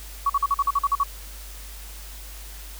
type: tone bursts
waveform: sine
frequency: 1124 Hz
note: C#6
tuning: 24 cents sharp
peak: -17 dBFS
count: 10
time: 0.26-1.035 s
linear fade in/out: 5 ms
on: 37 ms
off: 45 ms
effects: added 50 Hz sine -38 dBFS peak until 2.79 s + white hiss -43 dBFS RMS until 2.79 s